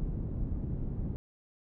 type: low-pass noise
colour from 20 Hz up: pink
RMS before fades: -34 dBFS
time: 0-1.16 s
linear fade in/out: 0 ms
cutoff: 210 Hz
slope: 12 dB/octave
effects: none